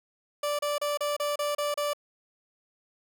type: tone bursts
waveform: 30% pulse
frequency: 585 Hz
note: D5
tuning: 7 cents flat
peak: -24 dBFS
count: 8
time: 0.43-1.934 s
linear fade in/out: 5 ms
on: 160 ms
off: 32 ms
effects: none